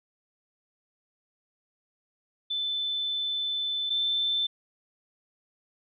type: tone pair in turn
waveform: sine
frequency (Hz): 3520 / 3540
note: A7 / A7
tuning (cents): 0 / +10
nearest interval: unison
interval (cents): 10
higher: second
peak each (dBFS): -27 / -24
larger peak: second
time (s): 2.5-3.9 / 3.9-4.47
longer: first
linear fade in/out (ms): 10
effects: none